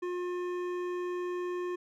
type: tone with hard clipping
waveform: sine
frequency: 356.9 Hz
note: F4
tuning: 38 cents sharp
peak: -34 dBFS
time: 0.02-1.76 s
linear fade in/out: 10 ms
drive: 12 dB
effects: none